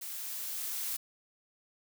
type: noise with level ramp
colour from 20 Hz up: blue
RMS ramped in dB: -41 to -35 dBFS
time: 0.01-0.97 s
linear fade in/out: 10 ms
effects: none